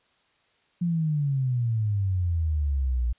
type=exponential sweep; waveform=sine; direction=down; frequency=176.8 to 57.6 Hz; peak=-22 dBFS; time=0.81-3.13 s; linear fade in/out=10 ms; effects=white hiss -66 dBFS RMS until 3.18 s + resampled to 8000 Hz